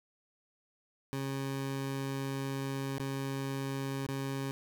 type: tone with dropouts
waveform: 20% pulse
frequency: 136.2 Hz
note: C#3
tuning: 30 cents flat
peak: -29 dBFS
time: 1.13-4.51 s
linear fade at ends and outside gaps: 0 ms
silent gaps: 2.981-2.997 / 4.066-4.088 s
effects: none